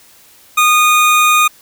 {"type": "tone", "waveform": "25% pulse", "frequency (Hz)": 1230, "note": "D#6", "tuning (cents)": -20, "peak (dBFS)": -4, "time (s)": [0.57, 1.48], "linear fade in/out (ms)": 10, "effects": ["white hiss -45 dBFS RMS until 1.61 s"]}